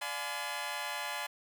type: chord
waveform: 15% pulse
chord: D diminished seventh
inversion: none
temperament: just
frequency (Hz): 587.3 / 704.8 / 845.8 / 1014.9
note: D5 / F5 / Ab5 / Cb6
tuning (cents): 0 / +16 / +31 / +47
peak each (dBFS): -37 / -37 / -33 / -34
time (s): 0.01-1.27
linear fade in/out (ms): 10
effects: none